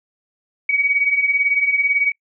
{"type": "beating tone pair", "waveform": "sine", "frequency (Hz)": [2244, 2262], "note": ["C#7", "C#7"], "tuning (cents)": [21, 34], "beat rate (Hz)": 18, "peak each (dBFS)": [-21, -16], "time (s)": [0.69, 2.12], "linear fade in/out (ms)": 5, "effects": ["noise-tail reverb RT60 0.1 s tail -25 dB re dry"]}